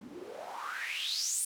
white noise with band-pass filter sweep, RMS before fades -37 dBFS, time 0.01-1.45 s, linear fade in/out 5 ms, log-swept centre 210 to 9700 Hz, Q 7.2, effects none

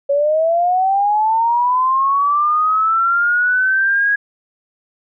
sine linear sweep, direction up, 554.4 to 1661.2 Hz, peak -12 dBFS, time 0.09-4.16 s, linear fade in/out 10 ms, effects none

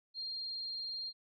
sine tone, 4207 Hz, C8, 9 cents sharp, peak -38 dBFS, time 0.14-1.13 s, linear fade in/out 50 ms, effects none

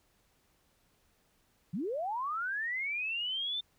sine linear sweep, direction up, 146.83 to 3591 Hz, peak -32 dBFS, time 1.73-3.61 s, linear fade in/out 10 ms, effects pink hiss -71 dBFS RMS until 3.78 s

